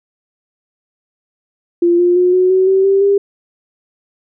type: tone with pitch steps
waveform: sine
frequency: 345.5 / 352.8 / 360.2 / 367.7 / 375.5 / 383.4 / 391.4 / 399.6 Hz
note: F4 / F4 / F#4 / F#4 / F#4 / G4 / G4 / G4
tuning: -19 / +18 / -46 / -11 / +26 / -38 / -3 / +33 cents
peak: -8 dBFS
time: 1.82-3.18 s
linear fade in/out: 5 ms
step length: 170 ms
effects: none